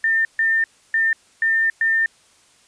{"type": "tone bursts at uneven times", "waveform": "sine", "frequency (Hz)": 1803, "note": "A6", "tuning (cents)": 42, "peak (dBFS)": -15, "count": 5, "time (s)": [[0.04, 0.25], [0.39, 0.64], [0.94, 1.13], [1.42, 1.7], [1.81, 2.06]], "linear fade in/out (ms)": 2, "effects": ["white hiss -55 dBFS RMS until 2.67 s", "resampled to 22050 Hz"]}